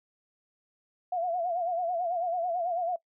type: tone with vibrato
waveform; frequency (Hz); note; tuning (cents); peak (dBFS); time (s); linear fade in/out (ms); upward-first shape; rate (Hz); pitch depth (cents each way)
sine; 698.5; F5; 0; -27; 1.12-2.96; 5; sine; 9.1; 91
effects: noise-tail reverb RT60 0.1 s tail -20 dB re dry